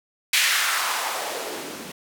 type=noise with band-pass filter sweep; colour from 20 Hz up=blue; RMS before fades=-25 dBFS; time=0.33-1.92 s; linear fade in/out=5 ms; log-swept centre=2400 to 220 Hz; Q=1.8; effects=none